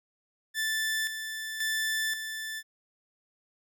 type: tone with tremolo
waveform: sawtooth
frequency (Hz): 1760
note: A6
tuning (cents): 0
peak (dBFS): -24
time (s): 0.54-2.63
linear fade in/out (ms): 50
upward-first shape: square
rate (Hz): 0.94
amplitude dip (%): 55
effects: none